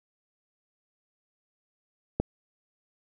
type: click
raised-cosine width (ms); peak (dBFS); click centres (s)
2; -11; 2.2
effects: none